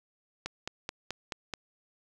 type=click train; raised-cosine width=0.2 ms; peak=-17 dBFS; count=6; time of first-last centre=0.46-1.538 s; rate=4.64 Hz; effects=none